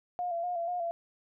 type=tone with vibrato; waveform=sine; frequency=696 Hz; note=F5; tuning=6 cents flat; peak=-30 dBFS; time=0.19-0.91 s; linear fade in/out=0 ms; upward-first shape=square; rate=4.1 Hz; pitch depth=43 cents each way; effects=none